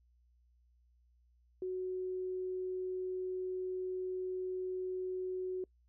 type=tone; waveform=sine; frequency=370 Hz; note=F#4; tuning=in tune; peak=-35 dBFS; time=1.62-5.64 s; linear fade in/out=2 ms; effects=noise-tail reverb RT60 0.1 s tail -26 dB re dry + added 60 Hz sine -66 dBFS peak until 5.88 s